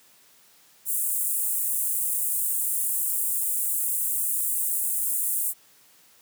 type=high-pass noise; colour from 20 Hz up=pink; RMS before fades=-26 dBFS; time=0.85-5.54 s; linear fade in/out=50 ms; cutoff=8300 Hz; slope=48 dB/octave; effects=white hiss -57 dBFS RMS until 6.21 s + high-pass 100 Hz 12 dB/octave